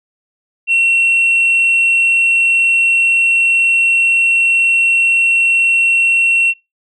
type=tone; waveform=sine; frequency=2721 Hz; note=F7; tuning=46 cents flat; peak=-7 dBFS; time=0.67-6.54 s; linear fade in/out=50 ms; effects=noise-tail reverb RT60 0.2 s tail -19 dB re dry + tanh soft clip ceiling -7 dBFS